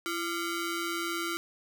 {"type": "ring-modulated tone", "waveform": "sawtooth", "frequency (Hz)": 860, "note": "A5", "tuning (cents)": -40, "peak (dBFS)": -24, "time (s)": [0.06, 1.37], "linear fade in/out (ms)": 0, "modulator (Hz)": 522, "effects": []}